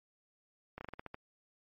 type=slowing click train; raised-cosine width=0.5 ms; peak=-28 dBFS; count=8; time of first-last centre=0.78-1.144 s; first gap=30 ms; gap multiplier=1.18; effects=MP3 32 kbps